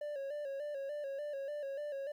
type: tone with vibrato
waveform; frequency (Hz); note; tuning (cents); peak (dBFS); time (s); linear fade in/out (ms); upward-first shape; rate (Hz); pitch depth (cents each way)
triangle; 569; C#5; +45; -36; 0.01-2.12; 5; square; 3.4; 64
effects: 12-bit